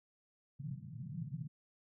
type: band-pass noise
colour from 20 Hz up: white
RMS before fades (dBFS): -44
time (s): 0.59-1.48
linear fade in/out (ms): 10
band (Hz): 120 to 170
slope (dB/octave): 48
effects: none